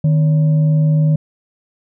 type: tone with frequency modulation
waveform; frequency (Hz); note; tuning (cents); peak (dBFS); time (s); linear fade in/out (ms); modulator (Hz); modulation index
sine; 153.8; D#3; -20; -10; 0.04-1.16; 5; 411; 0.22
effects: none